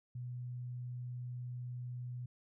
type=tone; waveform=sine; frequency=123.47 Hz; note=B2; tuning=in tune; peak=-40 dBFS; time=0.15-2.26 s; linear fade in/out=5 ms; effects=none